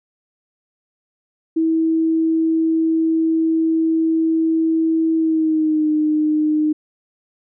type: tone with pitch glide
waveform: sine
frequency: 323.5 to 305.9 Hz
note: E4 to D#4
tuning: -32 to -29 cents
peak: -14 dBFS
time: 1.56-6.73 s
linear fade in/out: 10 ms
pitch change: -97 cents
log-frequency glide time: 5.16-5.89 s
effects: none